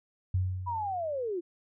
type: tone with exponential decay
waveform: sine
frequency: 92.5 Hz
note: F#2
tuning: in tune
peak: -23 dBFS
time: 0.34-1.31 s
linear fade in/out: 5 ms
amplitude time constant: 210 ms
type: linear sweep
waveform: sine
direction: down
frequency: 987.8 to 329.6 Hz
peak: -30 dBFS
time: 0.66-1.41 s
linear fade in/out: 20 ms
effects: none